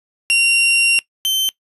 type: tone pair in turn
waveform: 40% pulse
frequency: 2758 / 3096 Hz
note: F7 / G7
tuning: -22 / -22 cents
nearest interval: major second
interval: 200 cents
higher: second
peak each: -10 / -14 dBFS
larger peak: first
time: 0.3-0.99 / 1.25-1.49 s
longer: first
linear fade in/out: 0 ms
effects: noise-tail reverb RT60 0.1 s tail -20 dB re dry + resampled to 32000 Hz